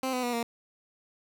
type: tone with pitch steps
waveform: 15% pulse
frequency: 261.6 / 252 / 242.7 / 233.7 Hz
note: C4 / B3 / B3 / A#3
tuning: 0 / +35 / -30 / +5 cents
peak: -22 dBFS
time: 0.03-0.43 s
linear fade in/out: 2 ms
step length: 100 ms
effects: none